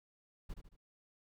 brown noise with echo, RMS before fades -42 dBFS, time 0.49-0.54 s, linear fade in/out 10 ms, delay 75 ms, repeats 3, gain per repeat -7 dB, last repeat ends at 0.765 s, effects none

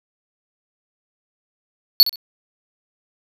square tone with echo, 4435 Hz, C#8, in tune, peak -6 dBFS, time 2-2.03 s, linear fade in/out 0 ms, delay 64 ms, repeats 2, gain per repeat -13 dB, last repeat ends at 2.158 s, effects none

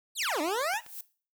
20% pulse exponential two-way sweep, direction down then up, 4692 to 286.2 to 997 Hz, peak -23 dBFS, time 0.15-0.81 s, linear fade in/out 50 ms, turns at 0.41 s
click train, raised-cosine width 0.2 ms, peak -30 dBFS, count 6, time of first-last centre 0.23-0.864 s, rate 7.89 Hz
violet noise with exponential growth, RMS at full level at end -37 dBFS, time 0.62-1.01 s, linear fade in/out 5 ms, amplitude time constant 83 ms
effects noise-tail reverb RT60 0.4 s tail -18 dB re dry

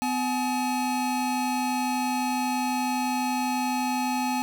square tone pair together, 252.7 / 850 Hz, B3 / G#5, +40 / +40 cents, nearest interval octave + major sixth, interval 2100 cents, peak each -28 dBFS, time 0.02-4.42 s, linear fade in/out 0 ms, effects none

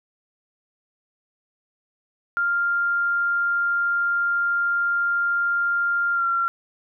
sine tone with pitch glide, 1396.9 to 1372.9 Hz, F6 to F6, 0 to -30 cents, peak -19 dBFS, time 2.37-6.48 s, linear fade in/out 0 ms, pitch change -30 cents, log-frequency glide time 6.13-6.24 s, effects none

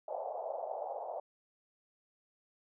pink band-pass noise, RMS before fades -40 dBFS, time 0.08-1.2 s, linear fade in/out 5 ms, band 550 to 810 Hz, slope 48 dB/octave, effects none

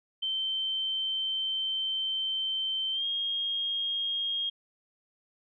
sine tone with pitch glide, 3105 to 3248 Hz, G7 to G#7, -17 to -39 cents, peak -28 dBFS, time 0.22-4.5 s, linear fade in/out 10 ms, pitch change +78 cents, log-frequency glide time 2.92-3.05 s, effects none

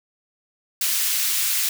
white high-pass noise, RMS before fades -22 dBFS, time 0.81-1.69 s, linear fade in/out 2 ms, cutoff 2000 Hz, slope 12 dB/octave, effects none

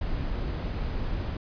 brown noise, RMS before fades -30 dBFS, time 0.01-1.37 s, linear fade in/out 5 ms, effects resampled to 11025 Hz

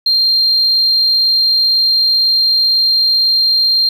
sine tone, 4186 Hz, C8, in tune, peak -8 dBFS, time 0.06-3.89 s, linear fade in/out 5 ms, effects tanh soft clip ceiling -5 dBFS + 7-bit

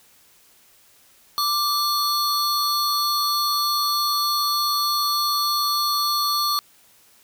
square tone pair together, 1174.7 / 4361 Hz, D6 / C#8, 0 / -29 cents, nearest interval octave + major seventh, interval 2271 cents, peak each -23 dBFS, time 1.38-6.59 s, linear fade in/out 0 ms, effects white hiss -55 dBFS RMS until 7.23 s

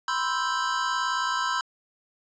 square chord, C major seventh, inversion third, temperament equal, 987.8 / 1046.5 / 1318.5 / 1568 Hz, B5 / C6 / E6 / G6, 0 / 0 / 0 / 0 cents, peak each -31 dBFS, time 0.08-1.61 s, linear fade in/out 2 ms, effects resampled to 16000 Hz + 9-bit

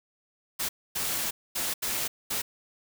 white noise bursts at uneven times, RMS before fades -30 dBFS, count 5, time 0.59-0.69 / 0.95-1.31 / 1.55-1.74 / 1.82-2.08 / 2.3-2.42 s, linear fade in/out 10 ms, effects none

